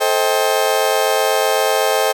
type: chord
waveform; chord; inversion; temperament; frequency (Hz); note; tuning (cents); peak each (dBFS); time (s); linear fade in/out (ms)
35% pulse; A half-diminished seventh; none; just; 440 / 528 / 633.6 / 792; A4 / C5 / Eb5 / G5; 0 / +16 / +31 / +18; -18; 0-2.13; 20
effects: none